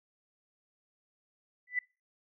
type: tone with exponential growth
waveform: sine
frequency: 1987 Hz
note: B6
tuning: 10 cents sharp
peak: -24 dBFS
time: 1.67-1.79 s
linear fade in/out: 5 ms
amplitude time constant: 24 ms
effects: noise-tail reverb RT60 0.3 s tail -25 dB re dry